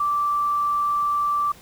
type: tone with quantisation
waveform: sine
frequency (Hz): 1169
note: D6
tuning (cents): -8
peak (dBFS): -19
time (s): 0-1.52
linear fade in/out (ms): 5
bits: 8
effects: pink hiss -48 dBFS RMS until 1.61 s